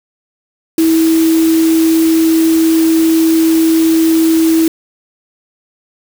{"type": "tone in noise", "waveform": "sine", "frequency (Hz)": 324.4, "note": "E4", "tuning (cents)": -28, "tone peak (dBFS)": -7, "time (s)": [0.78, 4.68], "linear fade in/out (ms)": 2, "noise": "white", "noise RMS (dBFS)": -23, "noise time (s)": [0.78, 4.68], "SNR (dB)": 13, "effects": []}